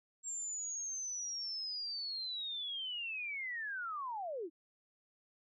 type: linear sweep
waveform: sine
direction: down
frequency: 7490 to 293.7 Hz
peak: -38 dBFS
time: 0.23-4.5 s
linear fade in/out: 50 ms
effects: none